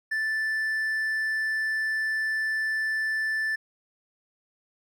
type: tone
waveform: triangle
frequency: 1760 Hz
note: A6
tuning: in tune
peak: -23 dBFS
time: 0.11-3.56 s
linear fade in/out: 10 ms
effects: none